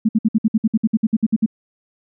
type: tone bursts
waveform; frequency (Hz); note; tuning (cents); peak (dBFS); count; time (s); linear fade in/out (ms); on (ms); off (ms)
sine; 220; A3; 0; -11; 15; 0.05-1.462; 10; 40; 58
effects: none